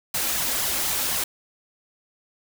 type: noise with flanger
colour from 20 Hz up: white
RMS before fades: -25 dBFS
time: 0.14-1.24 s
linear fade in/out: 5 ms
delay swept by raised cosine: 0.96 to 3.76 ms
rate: 4 Hz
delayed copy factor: +0.55
effects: none